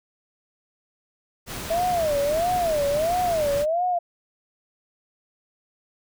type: noise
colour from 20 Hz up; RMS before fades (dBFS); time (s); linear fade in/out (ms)
pink; -33; 1.46-3.66; 50
type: tone with vibrato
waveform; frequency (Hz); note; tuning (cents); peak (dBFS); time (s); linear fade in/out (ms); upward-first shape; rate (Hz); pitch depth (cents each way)
sine; 641; E5; -49; -20; 1.7-3.99; 10; sine; 1.5; 220
effects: none